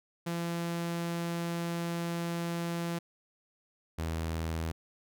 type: tone pair in turn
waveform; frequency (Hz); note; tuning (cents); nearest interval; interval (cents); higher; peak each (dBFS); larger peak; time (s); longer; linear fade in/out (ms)
sawtooth; 170 / 81.21; F3 / E2; -46 / -25; octave + minor second; 1279; first; -28; neither; 0.26-2.99 / 3.98-4.72; first; 10
effects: none